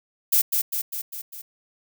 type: noise with echo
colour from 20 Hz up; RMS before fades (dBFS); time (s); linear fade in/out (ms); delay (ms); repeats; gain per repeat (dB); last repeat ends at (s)
violet; -18; 0.32-0.42; 10; 200; 5; -4; 1.42
effects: none